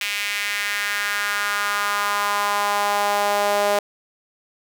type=tone with high-pass filter sweep; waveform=sawtooth; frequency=204.3 Hz; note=G#3; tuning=28 cents flat; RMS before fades=-22 dBFS; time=0.01-3.79 s; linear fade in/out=2 ms; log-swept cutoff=2400 to 610 Hz; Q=2.6; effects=none